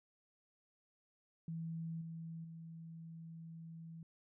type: tone with level steps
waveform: sine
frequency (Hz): 164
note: E3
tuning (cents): -9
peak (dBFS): -40 / -44 / -48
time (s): 1.48-4.03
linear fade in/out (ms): 2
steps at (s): 2.01 / 2.44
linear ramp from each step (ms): 5
effects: none